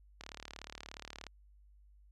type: click train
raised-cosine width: 0.2 ms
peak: -27 dBFS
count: 40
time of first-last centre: 0.21-1.267 s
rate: 36.9 Hz
effects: added 50 Hz sine -59 dBFS peak until 2.11 s